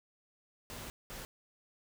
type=noise bursts at uneven times; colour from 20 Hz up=pink; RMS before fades=-45 dBFS; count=2; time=0.7-0.9 / 1.1-1.25 s; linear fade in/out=0 ms; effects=none